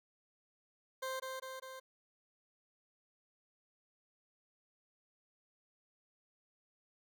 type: tone with echo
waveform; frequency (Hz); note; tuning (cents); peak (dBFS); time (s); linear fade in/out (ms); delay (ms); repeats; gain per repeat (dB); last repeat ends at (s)
20% pulse; 523.3; C5; 0; -33; 1.02-1.2; 10; 200; 3; -3; 1.8
effects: none